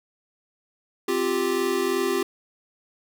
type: chord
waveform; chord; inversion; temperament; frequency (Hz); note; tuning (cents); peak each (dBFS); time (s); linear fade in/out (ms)
square; C suspended fourth; none; equal; 261.6 / 349.2 / 392; C4 / F4 / G4; 0 / 0 / 0; -31 / -27 / -25; 1.08-2.23; 5
effects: none